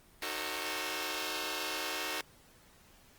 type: chord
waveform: 5% pulse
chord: D# diminished seventh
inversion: none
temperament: just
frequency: 311.1 / 373.4 / 448 / 537.6 Hz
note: D#4 / F#4 / A4 / C5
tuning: 0 / +16 / +31 / +47 cents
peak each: -29 dBFS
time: 0.22-2.21 s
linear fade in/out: 2 ms
effects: pink hiss -61 dBFS RMS until 3.18 s + Opus 24 kbps